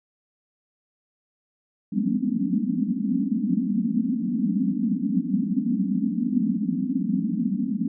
pink band-pass noise, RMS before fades -24 dBFS, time 1.92-7.88 s, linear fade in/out 5 ms, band 180 to 280 Hz, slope 96 dB/octave, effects none

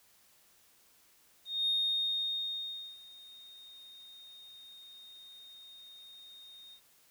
sine tone with ADSR envelope, 3697 Hz, A#7, 15 cents flat, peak -26 dBFS, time 1.45-6.81 s, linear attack 220 ms, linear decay 1300 ms, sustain -24 dB, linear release 78 ms, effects tanh soft clip ceiling -23 dBFS + white hiss -65 dBFS RMS until 7.1 s

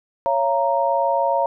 sine chord, Bb minor, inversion first, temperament equal with one note detuned, 554.4 / 681.7 / 932.3 Hz, Db5 / F5 / Bb5, 0 / -42 / 0 cents, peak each -21 / -22 / -20 dBFS, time 0.26-1.46 s, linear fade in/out 0 ms, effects none

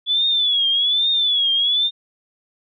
sine tone with vibrato, 3429 Hz, A7, 45 cents flat, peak -15 dBFS, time 0.06-1.91 s, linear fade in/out 50 ms, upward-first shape triangle, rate 1.2 Hz, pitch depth 130 cents each way, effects none

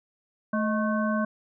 harmonic tone with a mistuned harmonic, 218 Hz, A3, 16 cents flat, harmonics 1 / 3 / 5 / 7, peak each -25 / -30 / -32 / -33 dBFS, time 0.53-1.25 s, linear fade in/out 5 ms, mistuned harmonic 3, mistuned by -74 cents, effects none

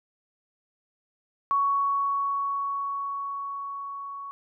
sine tone with level ramp, 1116 Hz, C#6, 11 cents sharp, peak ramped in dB -20 to -35 dBFS, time 1.51-4.31 s, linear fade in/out 0 ms, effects none

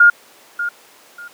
sine tone with echo, 1418 Hz, F6, 26 cents sharp, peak -5 dBFS, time 0-0.1 s, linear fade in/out 5 ms, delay 590 ms, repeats 2, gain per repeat -13 dB, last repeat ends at 1.28 s, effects pink hiss -46 dBFS RMS until 1.33 s + high-pass 400 Hz 12 dB/octave

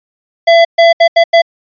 square tone bursts at uneven times, 672 Hz, E5, 33 cents sharp, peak -4 dBFS, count 5, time 0.47-0.65 / 0.78-0.93 / 1-1.08 / 1.16-1.24 / 1.33-1.42 s, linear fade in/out 10 ms, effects resampled to 11025 Hz

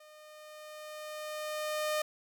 sawtooth tone with level ramp, 610 Hz, D#5, 34 cents flat, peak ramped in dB -50 to -25 dBFS, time 0-2.02 s, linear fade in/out 5 ms, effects none

